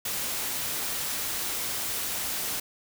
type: noise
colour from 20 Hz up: white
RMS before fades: -31 dBFS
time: 0.05-2.6 s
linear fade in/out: 5 ms
effects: none